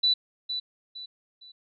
sine tone with echo, 3971 Hz, B7, 9 cents sharp, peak -19 dBFS, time 0.03-0.14 s, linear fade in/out 10 ms, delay 460 ms, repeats 3, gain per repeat -9 dB, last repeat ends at 1.52 s, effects none

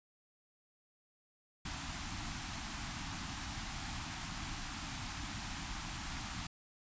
pink band-stop noise, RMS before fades -42 dBFS, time 1.65-6.47 s, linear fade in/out 5 ms, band 310 to 710 Hz, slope 48 dB/octave, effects resampled to 16000 Hz

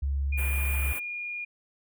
sine tone with pitch glide, 69.3 to 69.74 Hz, C#2 to C#2, 0 to +11 cents, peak -25 dBFS, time 0.02-0.93 s, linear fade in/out 10 ms, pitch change +11 cents, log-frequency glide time 0.32-0.8 s
sine tone, 2427 Hz, D#7, 44 cents flat, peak -32 dBFS, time 0.32-1.45 s, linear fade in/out 10 ms
white band-stop noise, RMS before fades -36 dBFS, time 0.37-1 s, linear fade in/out 20 ms, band 2900 to 8800 Hz, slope 48 dB/octave
effects none

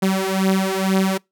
sawtooth beating tone pair, 190 / 192.1 Hz, F#3 / G3, +46 / -35 cents, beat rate 2.1 Hz, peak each -16 dBFS, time 0.02-1.18 s, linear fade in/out 10 ms, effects noise-tail reverb RT60 0.2 s tail -26 dB re dry

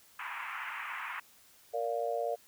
pink band-pass noise, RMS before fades -40 dBFS, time 0.19-1.2 s, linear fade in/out 5 ms, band 910 to 2600 Hz, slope 48 dB/octave
sine chord, Bb major, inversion none, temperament just, 466.2 / 582.7 / 699.2 Hz, Bb4 / D5 / F5, 0 / -14 / +2 cents, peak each -35 dBFS, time 1.73-2.36 s, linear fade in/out 20 ms
effects white hiss -61 dBFS RMS until 2.47 s

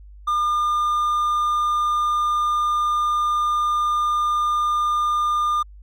triangle tone, 1206 Hz, D6, 46 cents sharp, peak -16 dBFS, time 0.27-5.63 s, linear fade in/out 10 ms, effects added 50 Hz sine -40 dBFS peak until 5.82 s

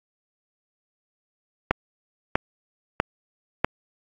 click train, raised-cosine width 0.5 ms, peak -3 dBFS, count 4, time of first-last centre 1.71-3.645 s, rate 1.55 Hz, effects AAC 48 kbps

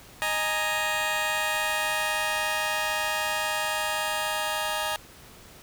15% pulse chord, D# suspended fourth, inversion none, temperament just, 622.3 / 829.7 / 933.4 Hz, D#5 / G#5 / A#5, 0 / -2 / +2 cents, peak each -24 dBFS, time 0.22-4.96 s, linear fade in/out 0 ms, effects pink hiss -49 dBFS RMS until 5.62 s

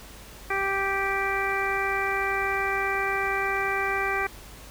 harmonic tone, 391.4 Hz, G4, 3 cents flat, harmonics 1 / 2 / 3 / 4 / 5 / 6, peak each -31 / -31 / -31 / -31 / -31 / -31 dBFS, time 0.5-4.27 s, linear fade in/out 5 ms, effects added 50 Hz sine -46 dBFS peak until 4.7 s + pink hiss -46 dBFS RMS until 4.7 s

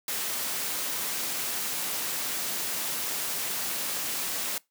white noise with amplitude modulation, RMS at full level -30 dBFS, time 0.08-4.58 s, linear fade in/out 2 ms, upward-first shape sine, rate 233 Hz, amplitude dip 25%, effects noise-tail reverb RT60 0.2 s tail -23 dB re dry + high-pass 150 Hz 12 dB/octave

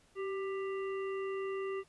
harmonic tone with a mistuned harmonic, 395.4 Hz, G4, 15 cents sharp, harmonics 1 / 3 / 5 / 7, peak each -35 / -45 / -49 / -52 dBFS, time 0.15-1.84 s, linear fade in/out 50 ms, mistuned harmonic 1, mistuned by -37 cents, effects pink hiss -67 dBFS RMS until 1.88 s + resampled to 24000 Hz

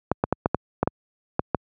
clicks, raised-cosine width 1 ms, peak -5 dBFS, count 9, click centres 0.116 / 0.239 / 0.326 / 0.459 / 0.546 / 0.83 / 0.875 / 1.394 / 1.547 s, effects high-pass 80 Hz 12 dB/octave

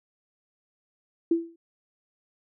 sine tone with exponential decay, 333.9 Hz, E4, 22 cents sharp, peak -16 dBFS, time 1.31-1.56 s, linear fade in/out 5 ms, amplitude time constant 53 ms, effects none

